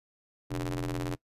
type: ring-modulated tone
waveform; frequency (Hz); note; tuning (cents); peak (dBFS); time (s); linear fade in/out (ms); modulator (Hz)
sawtooth; 87.1; F2; -4; -24; 0.5-1.16; 20; 209
effects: noise-tail reverb RT60 0.1 s tail -22 dB re dry + resampled to 32000 Hz